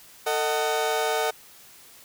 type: chord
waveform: 30% pulse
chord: D# diminished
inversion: second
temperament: just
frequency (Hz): 448 / 622.3 / 746.7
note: A4 / D#5 / F#5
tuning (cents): +31 / 0 / +16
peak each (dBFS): -24 / -26 / -25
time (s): 0.26-1.31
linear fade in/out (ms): 10
effects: white hiss -50 dBFS RMS until 2.04 s